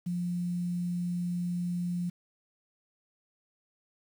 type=tone with quantisation; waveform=sine; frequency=175.9 Hz; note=F3; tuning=13 cents sharp; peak=-29 dBFS; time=0.06-2.1 s; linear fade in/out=10 ms; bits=9; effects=none